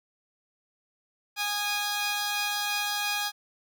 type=tone pair together; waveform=10% pulse; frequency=824.3 / 1235 Hz; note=G#5 / D#6; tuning=-13 / -13 cents; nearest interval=perfect fifth; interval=700 cents; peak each=-20 / -26 dBFS; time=1.36-3.32 s; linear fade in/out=50 ms; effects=none